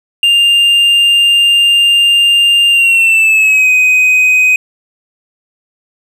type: tone with pitch glide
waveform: triangle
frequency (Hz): 2800 to 2509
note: F7 to D#7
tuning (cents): +4 to +14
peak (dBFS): -4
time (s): 0.23-4.56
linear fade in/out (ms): 2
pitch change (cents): -190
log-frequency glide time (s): 2.7-3.7
effects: none